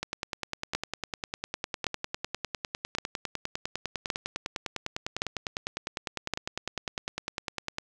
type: two click trains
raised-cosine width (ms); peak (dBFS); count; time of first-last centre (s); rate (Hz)
0.2; -10 / -14; 6 / 78; 0.75-6.337 / 0.03-7.784; 0.895 / 9.93
effects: none